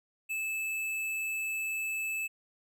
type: tone with tanh clipping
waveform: sine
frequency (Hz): 2618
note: E7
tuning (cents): -13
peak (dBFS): -33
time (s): 0.29-2.28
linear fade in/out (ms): 20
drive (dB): 15
effects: none